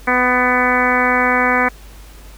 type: harmonic tone with a mistuned harmonic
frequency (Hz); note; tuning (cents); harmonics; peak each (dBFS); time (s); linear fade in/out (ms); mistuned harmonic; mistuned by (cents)
250; B3; +21; 1 / 2 / 3 / 4 / 5 / 6 / 7 / 8 / 9; -21 / -21 / -21 / -21 / -21 / -21 / -21 / -21 / -21; 0.07-1.69; 10; 5; -21
effects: added 50 Hz sine -36 dBFS peak until 2.37 s + pink hiss -44 dBFS RMS until 2.37 s